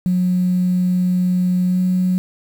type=tone with pitch glide; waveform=sine; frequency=181.3 to 183.41 Hz; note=F#3 to F#3; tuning=-35 to -15 cents; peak=-13 dBFS; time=0.06-2.18 s; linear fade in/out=0 ms; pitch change=+20 cents; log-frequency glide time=1.68-1.79 s; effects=tanh soft clip ceiling -9 dBFS + 7-bit